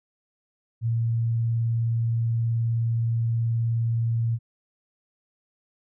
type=tone with vibrato; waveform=sine; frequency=115.4 Hz; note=A#2; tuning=17 cents flat; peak=-21 dBFS; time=0.81-4.39 s; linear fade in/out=50 ms; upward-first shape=square; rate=19 Hz; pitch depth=9 cents each way; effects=none